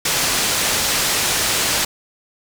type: low-pass noise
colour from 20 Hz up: white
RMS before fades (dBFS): -19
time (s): 0.05-1.85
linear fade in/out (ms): 5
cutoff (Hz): 8300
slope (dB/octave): 12
effects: none